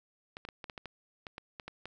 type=clicks; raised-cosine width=0.3 ms; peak=-26 dBFS; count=12; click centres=0.369 / 0.451 / 0.488 / 0.642 / 0.698 / 0.778 / 0.857 / 1.268 / 1.381 / 1.598 / 1.68 / 1.856 s; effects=none